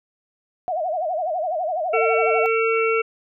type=tone with vibrato; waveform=sine; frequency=675 Hz; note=E5; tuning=41 cents sharp; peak=-21 dBFS; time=0.68-2.46 s; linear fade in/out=0 ms; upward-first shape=sine; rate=12 Hz; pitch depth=180 cents each way
type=harmonic tone; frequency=450.4 Hz; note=A4; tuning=40 cents sharp; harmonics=1 / 3 / 5 / 6; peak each=-19 / -24 / -26 / -27 dBFS; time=1.93-3.02 s; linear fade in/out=10 ms
effects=none